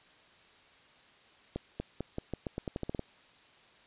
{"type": "accelerating click train", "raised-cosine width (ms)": 2, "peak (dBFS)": -21, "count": 13, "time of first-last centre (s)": [1.56, 2.994], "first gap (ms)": 240, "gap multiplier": 0.86, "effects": ["white hiss -60 dBFS RMS until 3.86 s", "resampled to 8000 Hz"]}